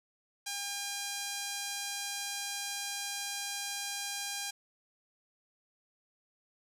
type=tone with band-pass filter; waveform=sawtooth; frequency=806 Hz; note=G5; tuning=48 cents sharp; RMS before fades=-38 dBFS; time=0.46-4.51 s; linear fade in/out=10 ms; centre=6600 Hz; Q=0.96; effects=none